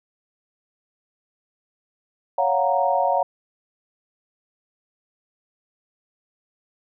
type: chord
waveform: sine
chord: Gb major seventh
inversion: second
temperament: equal with one note detuned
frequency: 558.2 / 698.5 / 740 / 932.3 Hz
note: Db5 / F5 / Gb5 / Bb5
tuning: +12 / 0 / 0 / 0 cents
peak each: -23 dBFS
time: 2.38-3.23 s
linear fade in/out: 5 ms
effects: none